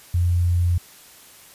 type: tone with sample-and-hold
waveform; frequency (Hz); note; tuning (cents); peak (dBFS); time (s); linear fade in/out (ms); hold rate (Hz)
sine; 87.31; F2; 0; -16; 0.14-0.78; 5; 11025
effects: white hiss -47 dBFS RMS until 1.54 s + resampled to 32000 Hz